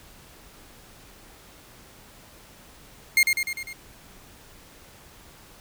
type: tone with echo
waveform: 40% pulse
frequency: 2131 Hz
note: C7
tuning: 31 cents sharp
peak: -14 dBFS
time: 3.17-3.23 s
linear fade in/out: 2 ms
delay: 100 ms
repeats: 5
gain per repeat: -4 dB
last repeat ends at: 3.73 s
effects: pink hiss -50 dBFS RMS until 5.6 s

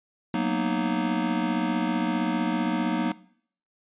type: chord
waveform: square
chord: B major seventh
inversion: second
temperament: just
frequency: 185.21 / 231.5 / 246.9 / 308.7 Hz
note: F#3 / A#3 / B3 / D#4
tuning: +2 / -12 / 0 / -14 cents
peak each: -30 / -29 / -32 / -30 dBFS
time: 0.34-3.12 s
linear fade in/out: 2 ms
effects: noise-tail reverb RT60 0.6 s tail -20 dB re dry + resampled to 8000 Hz

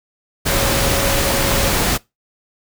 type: tone in noise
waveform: sine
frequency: 551 Hz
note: C#5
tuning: 11 cents flat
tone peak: -23 dBFS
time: 0.49-1.72 s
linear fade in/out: 20 ms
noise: pink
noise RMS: -17 dBFS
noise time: 0.45-1.98 s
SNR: -9 dB
effects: noise-tail reverb RT60 0.2 s tail -22 dB re dry

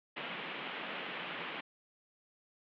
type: band-pass noise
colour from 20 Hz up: white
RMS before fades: -42 dBFS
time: 0.16-1.61 s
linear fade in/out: 10 ms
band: 150 to 3200 Hz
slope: 48 dB/octave
effects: none

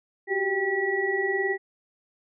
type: tone cluster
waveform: sine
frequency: 373.6 / 393 / 790 / 1938 Hz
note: F#4 / G4 / G5 / B6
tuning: +17 / +4 / +13 / -33 cents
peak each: -30 / -27 / -34 / -27 dBFS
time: 0.27-1.58 s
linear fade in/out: 50 ms
effects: none

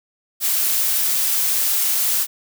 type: noise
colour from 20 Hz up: blue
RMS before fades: -19 dBFS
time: 0.4-2.27 s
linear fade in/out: 50 ms
effects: none

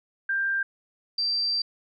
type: tone pair in turn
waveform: sine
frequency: 1586 / 4695 Hz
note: G6 / D8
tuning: +20 / -1 cents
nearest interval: octave + perfect fifth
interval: 1879 cents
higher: second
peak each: -23 / -23 dBFS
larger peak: neither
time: 0.29-0.63 / 1.18-1.62 s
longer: second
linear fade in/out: 5 ms
effects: none

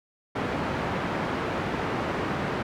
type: band-pass noise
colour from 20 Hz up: pink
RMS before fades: -29 dBFS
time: 0.35-2.63 s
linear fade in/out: 10 ms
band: 130 to 1800 Hz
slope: 12 dB/octave
effects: none

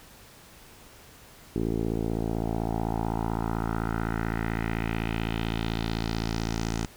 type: tone with low-pass filter sweep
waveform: 10% pulse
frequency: 55.8 Hz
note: A1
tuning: 25 cents sharp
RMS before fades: -29 dBFS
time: 1.56-6.86 s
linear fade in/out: 0 ms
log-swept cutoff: 390 to 7000 Hz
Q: 2.5
effects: pink hiss -51 dBFS RMS until 6.96 s

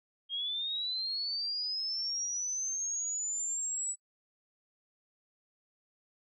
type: linear sweep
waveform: sine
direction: up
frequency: 3216 to 7902 Hz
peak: -32 dBFS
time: 0.29-3.96 s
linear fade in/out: 50 ms
effects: noise-tail reverb RT60 0.1 s tail -26 dB re dry

